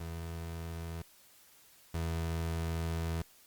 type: tone pair in turn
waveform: 30% pulse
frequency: 83 / 82.43 Hz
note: E2 / E2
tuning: +12 / 0 cents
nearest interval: unison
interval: 12 cents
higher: first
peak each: -36 / -30 dBFS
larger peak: second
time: 0-1.02 / 1.94-3.22 s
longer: second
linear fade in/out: 5 ms
effects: white hiss -61 dBFS RMS until 3.46 s + Opus 48 kbps